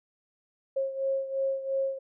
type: beating tone pair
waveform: sine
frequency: 539 / 541.9 Hz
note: C#5 / C#5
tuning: -49 / -39 cents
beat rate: 2.9 Hz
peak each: -28 / -33 dBFS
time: 0.76-1.99 s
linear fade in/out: 10 ms
effects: none